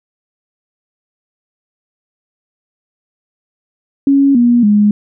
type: tone with pitch steps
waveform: sine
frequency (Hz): 277.2 / 239.9 / 207.7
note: C#4 / A#3 / G#3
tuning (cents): 0 / +50 / 0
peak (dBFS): -6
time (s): 4.07-4.91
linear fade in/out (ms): 2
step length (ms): 280
effects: none